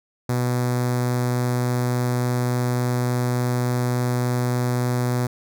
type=tone with notch filter; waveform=sawtooth; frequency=123.47 Hz; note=B2; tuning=in tune; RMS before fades=-22 dBFS; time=0.29-5.27 s; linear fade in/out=5 ms; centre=2900 Hz; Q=1.1; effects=none